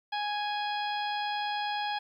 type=harmonic tone; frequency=830.6 Hz; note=G#5; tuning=in tune; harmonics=1 / 2 / 3 / 4 / 5 / 6; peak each=-31 / -38 / -42 / -39 / -45 / -45 dBFS; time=0.12-1.99 s; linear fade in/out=10 ms; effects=11-bit